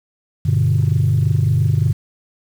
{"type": "chord", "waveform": "sine", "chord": "G major", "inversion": "none", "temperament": "equal with one note detuned", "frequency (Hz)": [98, 121.28, 146.83], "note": ["G2", "B2", "D3"], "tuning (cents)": [0, -31, 0], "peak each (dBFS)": -16, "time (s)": [0.45, 1.93], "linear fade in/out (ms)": 10, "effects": ["tanh soft clip ceiling -7 dBFS", "7-bit"]}